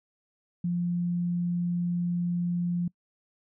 sine tone, 174.61 Hz, F3, in tune, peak -25 dBFS, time 0.64-2.88 s, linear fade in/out 5 ms, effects noise-tail reverb RT60 0.1 s tail -25 dB re dry

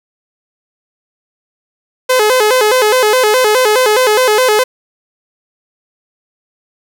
sawtooth tone with vibrato, 466.2 Hz, A#4, in tune, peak -4 dBFS, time 2.09-4.64 s, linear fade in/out 10 ms, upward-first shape square, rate 4.8 Hz, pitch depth 160 cents each way, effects none

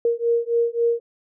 sine beating tone pair, 466.2 / 469.9 Hz, A#4 / A#4, 0 / +14 cents, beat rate 3.7 Hz, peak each -21 dBFS, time 0.05-1 s, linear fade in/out 2 ms, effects none

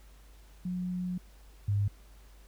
sine tone pair in turn, 180.7 / 101.41 Hz, F#3 / G#2, -41 / -41 cents, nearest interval minor seventh, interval 1000 cents, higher first, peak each -31 / -25 dBFS, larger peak second, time 0.65-1.18 / 1.68-1.88 s, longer first, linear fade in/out 5 ms, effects added 50 Hz sine -52 dBFS peak until 2.47 s + pink hiss -62 dBFS RMS until 2.47 s

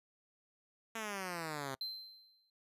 5% pulse exponential sweep, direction down, 228.6 to 130.81 Hz, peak -28 dBFS, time 0.95-1.75 s, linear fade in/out 5 ms
triangle tone with exponential decay, 4103 Hz, C8, 35 cents flat, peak -35 dBFS, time 1.81-2.5 s, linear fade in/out 2 ms, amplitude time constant 150 ms
effects noise-tail reverb RT60 0.1 s tail -26 dB re dry + resampled to 32000 Hz

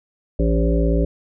harmonic tone with a mistuned harmonic, 56.6 Hz, A1, 50 cents sharp, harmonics 1 / 3 / 5 / 7 / 9 / 10, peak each -17 / -22 / -24 / -25 / -27 / -27 dBFS, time 0.39-1.05 s, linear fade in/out 5 ms, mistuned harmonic 3, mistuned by -20 cents, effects none

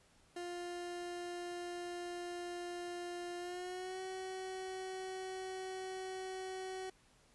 30% pulse tone with pitch glide, 351 to 376.2 Hz, F4 to F#4, +9 to +29 cents, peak -39 dBFS, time 0.36-6.9 s, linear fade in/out 5 ms, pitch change +120 cents, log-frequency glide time 3.38-4 s, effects pink hiss -68 dBFS RMS until 7.34 s + resampled to 24000 Hz

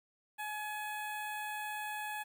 15% pulse tone with notch filter, 846 Hz, G#5, 32 cents sharp, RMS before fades -40 dBFS, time 0.38-2.24 s, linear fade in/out 20 ms, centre 5100 Hz, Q 0.61, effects 11-bit

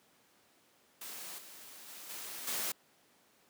white noise with level steps, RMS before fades -45 / -52 / -49 / -44 / -36 dBFS, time 1.01-2.72 s, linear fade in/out 5 ms, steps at 1.38 / 1.88 / 2.09 / 2.47 s, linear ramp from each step 5 ms, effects pink hiss -67 dBFS RMS until 3.49 s + high-pass 200 Hz 12 dB/octave

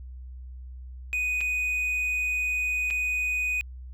triangle tone with dropouts, 2489 Hz, D#7, in tune, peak -23 dBFS, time 1.13-3.61 s, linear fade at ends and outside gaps 0 ms, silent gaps 1.407-1.412 / 2.903-2.908 s, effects added 63 Hz sine -38 dBFS peak until 3.93 s

